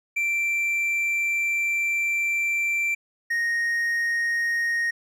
triangle tone pair in turn, 2349 / 1864.4 Hz, D7 / A#6, 0 / 0 cents, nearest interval major third, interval 400 cents, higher first, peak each -20 dBFS, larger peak neither, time 0.16-2.95 / 3.3-4.91 s, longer first, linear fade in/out 10 ms, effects none

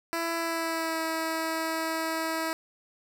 10% pulse tone with pitch glide, 333.3 to 323.3 Hz, E4 to E4, +19 to -34 cents, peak -20 dBFS, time 0.13-2.53 s, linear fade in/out 0 ms, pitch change -53 cents, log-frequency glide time 0.36-1 s, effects none

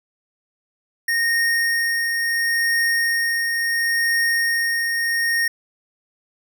square tone with tremolo, 1852 Hz, A#6, 12 cents flat, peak -17 dBFS, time 1.08-5.48 s, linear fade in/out 5 ms, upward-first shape triangle, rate 0.72 Hz, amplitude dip 35%, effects none

